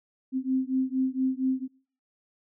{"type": "beating tone pair", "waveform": "sine", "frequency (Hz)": [259.2, 263.5], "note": ["C4", "C4"], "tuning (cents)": [-16, 12], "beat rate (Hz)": 4.3, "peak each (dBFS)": -27, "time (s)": [0.32, 1.68], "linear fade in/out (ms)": 50, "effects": ["noise-tail reverb RT60 0.5 s tail -23 dB re dry"]}